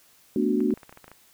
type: chord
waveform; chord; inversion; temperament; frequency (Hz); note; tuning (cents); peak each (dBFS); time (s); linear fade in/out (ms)
sine; B minor seventh; third; equal; 220 / 246.9 / 293.7 / 370; A3 / B3 / D4 / F#4; 0 / 0 / 0 / 0; -26; 0.36-0.74; 2
type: clicks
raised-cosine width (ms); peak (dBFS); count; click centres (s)
0.5; -30; 10; 0.605 / 0.706 / 0.775 / 0.832 / 0.894 / 0.926 / 0.974 / 1.043 / 1.08 / 1.116
effects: white hiss -58 dBFS RMS until 1.33 s

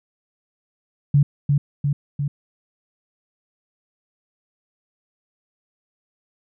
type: tone with echo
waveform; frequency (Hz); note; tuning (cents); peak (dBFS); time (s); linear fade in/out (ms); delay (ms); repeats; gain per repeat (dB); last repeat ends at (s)
sine; 142.9; D3; -47; -11; 1.14-1.23; 5; 350; 3; -3; 2.28
effects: none

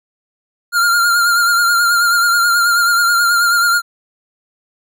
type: tone with vibrato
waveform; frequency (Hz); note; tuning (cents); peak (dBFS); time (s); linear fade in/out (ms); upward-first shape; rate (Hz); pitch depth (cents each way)
square; 1401; F6; +5; -11; 0.72-3.82; 50; sine; 9.3; 39
effects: none

